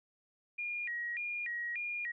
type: tone with vibrato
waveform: sine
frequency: 2144 Hz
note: C7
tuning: 42 cents sharp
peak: -35 dBFS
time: 0.58-2.12 s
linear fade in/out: 10 ms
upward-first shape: square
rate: 1.7 Hz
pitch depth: 210 cents each way
effects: none